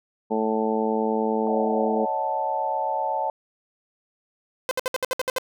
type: harmonic tone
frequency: 110 Hz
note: A2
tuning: in tune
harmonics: 2 / 3 / 4 / 5 / 6 / 7 / 8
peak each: -26 / -32 / -25 / -31 / -35 / -32 / -29 dBFS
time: 0.3-2.06 s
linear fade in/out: 20 ms
type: chord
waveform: sine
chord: D# half-diminished seventh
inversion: third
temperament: equal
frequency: 554.4 / 622.3 / 740 / 880 Hz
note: C#5 / D#5 / F#5 / A5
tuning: 0 / 0 / 0 / 0 cents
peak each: -31 / -31 / -30 / -25 dBFS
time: 1.47-3.3 s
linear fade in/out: 2 ms
type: tone bursts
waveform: sawtooth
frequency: 513 Hz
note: C5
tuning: 34 cents flat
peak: -18 dBFS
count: 9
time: 4.69-5.383 s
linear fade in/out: 0 ms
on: 21 ms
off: 63 ms
effects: none